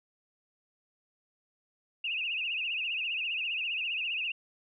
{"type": "tone with vibrato", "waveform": "sine", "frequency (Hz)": 2672, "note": "E7", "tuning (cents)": 23, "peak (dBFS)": -30, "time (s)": [2.04, 4.32], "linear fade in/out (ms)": 5, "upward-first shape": "triangle", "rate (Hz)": 15, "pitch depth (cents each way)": 150, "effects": []}